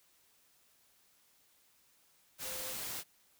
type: tone in noise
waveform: sine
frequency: 518 Hz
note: C5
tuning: 17 cents flat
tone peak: -49 dBFS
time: 2.42-2.76 s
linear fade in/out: 50 ms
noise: white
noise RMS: -41 dBFS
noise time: 2.38-3.04 s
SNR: -11 dB
effects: white hiss -69 dBFS RMS until 3.39 s